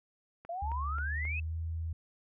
click train, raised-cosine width 0.5 ms, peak -34 dBFS, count 4, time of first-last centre 0.45-1.252 s, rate 3.74 Hz
sine exponential sweep, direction up, 659.3 to 2637 Hz, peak -35 dBFS, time 0.49-1.4 s, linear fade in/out 5 ms
sine tone with pitch glide, 72 to 81.76 Hz, D2 to E2, -34 to -14 cents, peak -33 dBFS, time 0.62-1.93 s, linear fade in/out 5 ms, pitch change +220 cents, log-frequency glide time 0.96-1.56 s
effects none

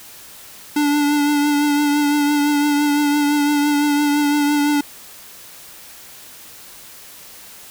square tone with vibrato, 291.8 Hz, D4, 11 cents flat, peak -15 dBFS, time 0.76-4.81 s, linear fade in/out 5 ms, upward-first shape triangle, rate 5.9 Hz, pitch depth 29 cents each way, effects white hiss -40 dBFS RMS until 7.7 s

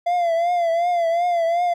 triangle tone with vibrato, 686 Hz, F5, 31 cents flat, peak -15 dBFS, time 0.06-1.74 s, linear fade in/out 10 ms, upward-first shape triangle, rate 2.7 Hz, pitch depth 77 cents each way, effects none

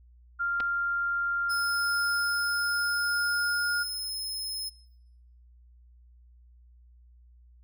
sine tone with pitch glide, 1394 to 1423.3 Hz, F6 to F6, -4 to +32 cents, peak -26 dBFS, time 0.39-3.84 s, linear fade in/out 20 ms, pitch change +36 cents, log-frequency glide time 1.49-3.71 s
clicks, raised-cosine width 0.3 ms, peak -22 / -20 dBFS, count 2, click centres 0.601 / 0.605 s
sawtooth tone, 5170 Hz, E8, 34 cents flat, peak -29 dBFS, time 1.49-4.7 s, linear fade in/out 20 ms
effects noise-tail reverb RT60 0.8 s tail -22 dB re dry + added 60 Hz sine -53 dBFS peak until 7.63 s

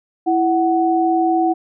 sine tone pair together, 331.4 / 744 Hz, E4 / F#5, +9 / +9 cents, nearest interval octave + major second, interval 1400 cents, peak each -16 dBFS, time 0.26-1.54 s, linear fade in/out 20 ms, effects none

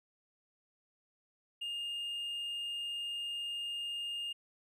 sine tone with hard clipping, 2827 Hz, F7, 20 cents sharp, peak -37 dBFS, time 1.61-4.33 s, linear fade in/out 10 ms, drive 2 dB, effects none

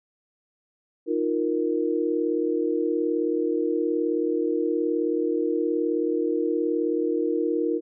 sine chord, Eb suspended second, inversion none, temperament just, 311.1 / 350 / 466.7 Hz, Eb4 / F4 / Bb4, 0 / +4 / +2 cents, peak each -26 dBFS, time 1.06-7.81 s, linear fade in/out 50 ms, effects none

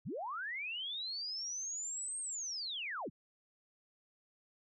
sine linear two-way sweep, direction up then down, 79.1 to 8560 to 79.1 Hz, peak -38 dBFS, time 0.05-3.1 s, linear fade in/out 20 ms, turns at 2.2 s, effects none

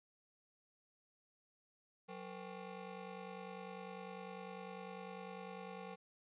20% pulse ring-modulated tone, 320 Hz, D#4, 49 cents sharp, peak -39 dBFS, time 2.08-5.96 s, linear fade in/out 20 ms, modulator 135 Hz, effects resampled to 8000 Hz + 13-bit

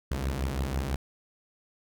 sawtooth beating tone pair, 65.41 / 71.41 Hz, C2 / D2, 0 / -48 cents, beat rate 6 Hz, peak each -26 / -29 dBFS, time 0.11-0.96 s, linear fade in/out 5 ms, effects none

